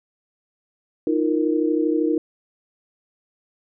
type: chord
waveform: sine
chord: Eb suspended second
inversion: none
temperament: equal with one note detuned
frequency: 311.1 / 343.8 / 466.2 Hz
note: Eb4 / F4 / Bb4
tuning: 0 / -27 / 0 cents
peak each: -20 / -23 / -24 dBFS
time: 1.07-2.18 s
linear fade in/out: 2 ms
effects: none